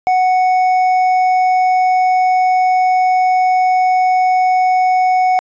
triangle tone with hard clipping, 740 Hz, F#5, in tune, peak -11 dBFS, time 0.07-5.39 s, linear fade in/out 0 ms, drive 8 dB, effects resampled to 16000 Hz

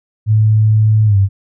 sine tone with pitch glide, 108.3 to 98.17 Hz, A2 to G2, -27 to +3 cents, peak -7 dBFS, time 0.26-1.29 s, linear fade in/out 50 ms, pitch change -170 cents, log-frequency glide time 1.06-1.17 s, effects none

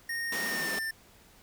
square tone with pitch glide, 1852 to 1788.9 Hz, A#6 to A6, -12 to +28 cents, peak -32 dBFS, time 0.09-0.91 s, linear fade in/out 5 ms, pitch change -60 cents, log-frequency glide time 0.43-0.71 s
pink high-pass noise, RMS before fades -37 dBFS, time 0.32-0.79 s, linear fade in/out 2 ms, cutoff 160 Hz, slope 96 dB/octave
effects pink hiss -58 dBFS RMS until 1.42 s

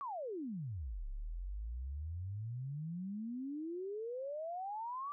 sine exponential two-way sweep, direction down then up, 1174.7 to 33 to 1174.7 Hz, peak -39 dBFS, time 0.01-5.12 s, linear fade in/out 0 ms, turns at 1.07 s, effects none

